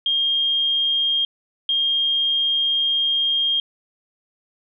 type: tone pair in turn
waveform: sine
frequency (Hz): 3222 / 3222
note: G7 / G7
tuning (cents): +47 / +47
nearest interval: unison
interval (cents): 0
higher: neither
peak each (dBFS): -17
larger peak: neither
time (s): 0.06-1.25 / 1.69-3.6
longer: second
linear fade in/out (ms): 2
effects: none